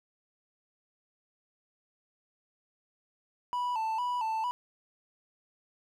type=tone with vibrato; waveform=triangle; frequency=932.3 Hz; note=A#5; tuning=in tune; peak=-27 dBFS; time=3.53-4.51 s; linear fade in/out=0 ms; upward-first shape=square; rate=2.2 Hz; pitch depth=90 cents each way; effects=none